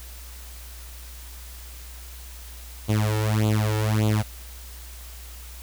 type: tone with flanger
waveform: sawtooth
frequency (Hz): 107.5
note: A2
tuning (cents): -40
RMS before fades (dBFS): -22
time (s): 2.88-4.23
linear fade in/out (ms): 20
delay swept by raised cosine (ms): 0.27 to 2.27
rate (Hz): 1.7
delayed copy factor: +1
effects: added 60 Hz sine -39 dBFS peak until 5.62 s + white hiss -45 dBFS RMS until 5.62 s